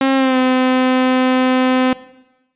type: tone with pitch glide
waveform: sawtooth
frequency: 268.2 to 256.7 Hz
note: C4 to C4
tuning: +43 to -33 cents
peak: -8 dBFS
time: 0.01-1.93 s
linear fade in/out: 2 ms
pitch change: -76 cents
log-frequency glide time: 0.16-0.37 s
effects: noise-tail reverb RT60 1.0 s tail -17 dB re dry + resampled to 8000 Hz